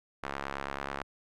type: tone with band-pass filter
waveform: sawtooth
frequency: 69.3 Hz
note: C#2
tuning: in tune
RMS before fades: -38 dBFS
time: 0.23-1.03 s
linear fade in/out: 5 ms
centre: 1300 Hz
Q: 1.1
effects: none